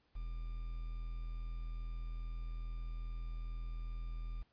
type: tone with quantisation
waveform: triangle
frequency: 41.2 Hz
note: E1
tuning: in tune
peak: -37 dBFS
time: 0.15-4.43 s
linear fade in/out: 10 ms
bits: 10
effects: pink hiss -75 dBFS RMS until 4.52 s + resampled to 11025 Hz